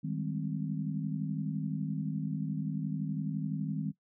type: chord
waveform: sine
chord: Ab major seventh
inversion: second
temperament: equal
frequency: 155.56 / 196 / 207.7 / 261.6 Hz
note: Eb3 / G3 / Ab3 / C4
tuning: 0 / 0 / 0 / 0 cents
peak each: -34 / -38 / -40 / -39 dBFS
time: 0.03-3.92 s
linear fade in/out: 20 ms
effects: noise-tail reverb RT60 0.1 s tail -17 dB re dry